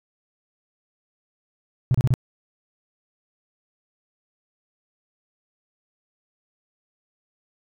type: tone bursts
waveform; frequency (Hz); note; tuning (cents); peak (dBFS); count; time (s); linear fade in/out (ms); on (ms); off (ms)
triangle; 126.5; B2; +42; -11; 4; 1.91-2.139; 0; 34; 31
effects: tanh soft clip ceiling -12 dBFS